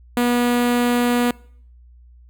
sawtooth tone with notch filter, 242.4 Hz, B3, 32 cents flat, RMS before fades -18 dBFS, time 0.17-1.31 s, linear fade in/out 2 ms, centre 5500 Hz, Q 1.8, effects noise-tail reverb RT60 0.6 s tail -24 dB re dry + added 60 Hz sine -44 dBFS peak until 2.29 s

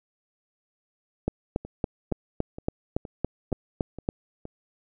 two click trains, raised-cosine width 2 ms, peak -11 / -24 dBFS, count 11 / 7, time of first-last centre 1.28-4.089 / 1.65-4.454 s, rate 3.56 / 2.14 Hz, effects none

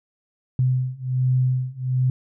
sine beating tone pair, 127.4 / 128.7 Hz, C3 / C3, -46 / -28 cents, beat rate 1.3 Hz, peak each -22 / -21 dBFS, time 0.59-2.1 s, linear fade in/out 2 ms, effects none

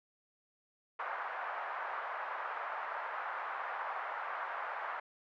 white band-pass noise, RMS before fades -40 dBFS, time 0.99-5 s, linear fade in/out 5 ms, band 680 to 1500 Hz, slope 24 dB/octave, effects none

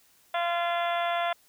harmonic tone, 344.2 Hz, F4, 25 cents flat, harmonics 2 / 3 / 4 / 5 / 6 / 7 / 8 / 9 / 10, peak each -27 / -34 / -34 / -38 / -38 / -43 / -43 / -47 / -39 dBFS, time 0.34-1.33 s, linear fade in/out 5 ms, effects white hiss -62 dBFS RMS until 1.48 s

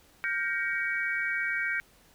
sine chord, G half-diminished seventh, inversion third, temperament just, 1411.2 / 1568 / 1881.6 / 2258 Hz, F6 / G6 / Bb6 / Db7, +18 / 0 / +16 / +31 cents, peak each -37 / -31 / -34 / -32 dBFS, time 0.24-1.8 s, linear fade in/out 0 ms, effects pink hiss -60 dBFS RMS until 2.14 s

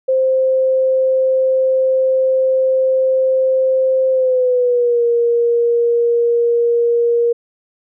sine tone with pitch glide, 523.3 to 471.6 Hz, C5 to A#4, 0 to +20 cents, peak -11 dBFS, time 0.08-7.33 s, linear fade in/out 10 ms, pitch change -180 cents, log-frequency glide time 4.11-5.04 s, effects none

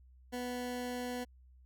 20% pulse tone, 246.9 Hz, B3, in tune, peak -32 dBFS, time 0.32-1.25 s, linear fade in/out 20 ms, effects added 63 Hz sine -57 dBFS peak until 1.65 s

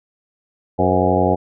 harmonic tone with a mistuned harmonic, 92 Hz, F#2, 9 cents flat, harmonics 1 / 2 / 3 / 4 / 5 / 6 / 7 / 8 / 9, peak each -22 / -22 / -22 / -22 / -22 / -22 / -22 / -22 / -22 dBFS, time 0.78-1.36 s, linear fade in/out 20 ms, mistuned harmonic 6, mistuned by -68 cents, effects none

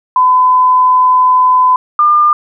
sine tone pair in turn, 1011 / 1202.3 Hz, B5 / D6, +40 / +40 cents, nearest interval minor third, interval 300 cents, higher second, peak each -5 dBFS, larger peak neither, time 0.16-1.76 / 1.99-2.33 s, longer first, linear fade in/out 2 ms, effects none

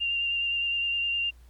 sine tone with vibrato, 2784 Hz, F7, 6 cents flat, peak -25 dBFS, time 0-1.31 s, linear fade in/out 20 ms, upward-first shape sine, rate 9.7 Hz, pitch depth 15 cents each way, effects added 60 Hz sine -50 dBFS peak until 1.49 s + pink hiss -64 dBFS RMS until 1.49 s

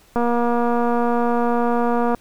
click train, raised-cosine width 1 ms, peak -8 dBFS, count 474, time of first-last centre 0.16-2.147 s, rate 238 Hz, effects pink hiss -53 dBFS RMS until 2.2 s

